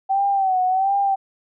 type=tone with vibrato; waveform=sine; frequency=767 Hz; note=G5; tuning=38 cents flat; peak=-16 dBFS; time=0.09-1.16 s; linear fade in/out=20 ms; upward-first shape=sine; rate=1.4 Hz; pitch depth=72 cents each way; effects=none